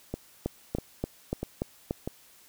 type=two click trains; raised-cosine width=2 ms; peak=-15 / -18 dBFS; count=6 / 4; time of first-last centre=0.46-1.909 / 0.14-2.075 s; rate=3.45 / 1.55 Hz; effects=white hiss -57 dBFS RMS until 2.48 s